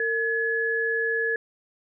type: tone pair together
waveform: sine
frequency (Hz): 456 / 1700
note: A#4 / G#6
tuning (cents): -38 / +40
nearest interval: octave + major seventh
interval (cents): 2278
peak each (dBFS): -27 / -24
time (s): 0-1.36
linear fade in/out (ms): 2
effects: none